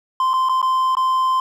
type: tone with dropouts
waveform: triangle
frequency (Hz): 1039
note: C6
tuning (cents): -12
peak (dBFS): -13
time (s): 0.2-1.4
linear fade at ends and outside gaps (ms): 2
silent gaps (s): 0.334-0.338 / 0.488-0.494 / 0.617-0.627 / 0.952-0.969
effects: none